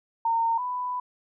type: tone pair in turn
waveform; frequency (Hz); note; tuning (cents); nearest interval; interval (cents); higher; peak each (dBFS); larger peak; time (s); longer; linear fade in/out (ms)
sine; 916 / 993.8; A#5 / B5; -31 / +11; minor second; 142; second; -21 / -27; first; 0.25-0.58 / 0.58-1; second; 5
effects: none